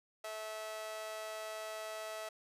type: tone with amplitude modulation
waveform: sawtooth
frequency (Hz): 651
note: E5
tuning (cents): -22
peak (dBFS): -34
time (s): 0.24-2.29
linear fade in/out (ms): 5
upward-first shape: sine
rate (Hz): 216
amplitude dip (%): 75
effects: resampled to 32000 Hz